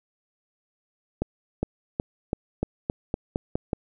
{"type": "accelerating click train", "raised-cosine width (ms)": 2, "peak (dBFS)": -11, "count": 10, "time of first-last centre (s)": [1.22, 3.732], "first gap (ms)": 410, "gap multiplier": 0.9, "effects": []}